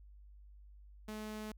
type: tone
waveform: sawtooth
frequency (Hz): 214.6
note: A3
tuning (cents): -43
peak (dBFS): -38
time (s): 1.08-1.52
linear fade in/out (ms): 5
effects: added 50 Hz sine -54 dBFS peak until 1.57 s